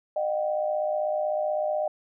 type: tone cluster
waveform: sine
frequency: 610 / 719 / 775 Hz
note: D#5 / F#5 / G5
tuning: -34 / -50 / -20 cents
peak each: -25 / -33 / -33 dBFS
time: 0.16-1.88 s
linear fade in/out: 5 ms
effects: none